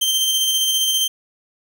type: tone with tremolo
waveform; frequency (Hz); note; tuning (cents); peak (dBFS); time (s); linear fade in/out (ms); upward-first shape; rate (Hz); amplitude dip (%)
sawtooth; 3136; G7; 0; -12; 0.01-1.08; 10; square; 15; 25
effects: none